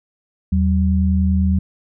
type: tone pair together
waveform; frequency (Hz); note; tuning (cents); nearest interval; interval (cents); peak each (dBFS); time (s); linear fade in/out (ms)
sine; 79.8 / 189.8; D#2 / F#3; +44 / +44; octave + minor third; 1500; -15 / -17; 0.52-1.59; 5
effects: none